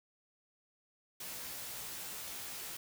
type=noise with comb filter; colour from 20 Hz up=white; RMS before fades=-44 dBFS; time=1.2-2.77 s; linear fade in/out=5 ms; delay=16 ms; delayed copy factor=+1; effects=none